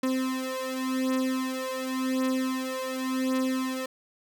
35% pulse beating tone pair, 259.5 / 260.4 Hz, C4 / C4, -14 / -8 cents, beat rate 0.9 Hz, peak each -28 dBFS, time 0.03-3.86 s, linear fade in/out 5 ms, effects none

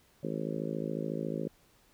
harmonic tone, 54 Hz, A1, 32 cents flat, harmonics 3 / 4 / 5 / 6 / 7 / 8 / 9 / 10, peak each -38 / -39 / -40 / -41 / -41 / -42 / -43 / -43 dBFS, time 0.23-1.48 s, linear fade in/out 5 ms, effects pink hiss -65 dBFS RMS until 1.93 s

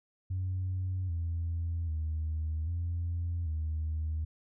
sine tone with pitch steps, 92.7 / 83.9 / 78.5 / 85.5 / 78.3 Hz, F#2 / E2 / D#2 / F2 / D#2, +4 / +31 / +16 / -36 / +11 cents, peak -29 dBFS, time 0.3-4.25 s, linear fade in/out 10 ms, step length 790 ms, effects tanh soft clip ceiling -27 dBFS

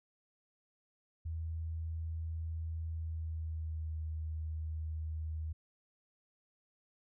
sine tone with pitch glide, 81.1 to 78.88 Hz, E2 to D#2, -28 to +24 cents, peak -36 dBFS, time 1.25-5.53 s, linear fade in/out 10 ms, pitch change -48 cents, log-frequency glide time 2.9-3.96 s, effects none

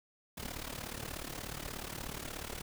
pink noise with amplitude modulation, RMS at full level -39 dBFS, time 0.37-2.62 s, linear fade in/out 10 ms, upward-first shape sine, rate 36.7 Hz, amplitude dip 80%, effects none

